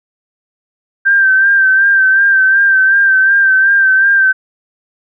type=tone with vibrato; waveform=sine; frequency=1568 Hz; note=G6; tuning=in tune; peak=-6 dBFS; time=1.05-4.33 s; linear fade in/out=20 ms; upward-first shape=sine; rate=2.7 Hz; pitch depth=39 cents each way; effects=none